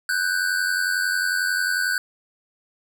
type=tone pair together; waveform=square; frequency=1489 / 1580.1 Hz; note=F#6 / G6; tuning=+11 / +13 cents; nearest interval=minor second; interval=102 cents; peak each=-23 / -26 dBFS; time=0.09-1.98 s; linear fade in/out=2 ms; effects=none